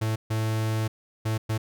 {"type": "tone bursts at uneven times", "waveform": "45% pulse", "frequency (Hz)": 110, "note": "A2", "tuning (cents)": 0, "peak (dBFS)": -24, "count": 4, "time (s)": [[0.01, 0.16], [0.3, 0.88], [1.25, 1.38], [1.49, 1.58]], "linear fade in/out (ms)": 10, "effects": []}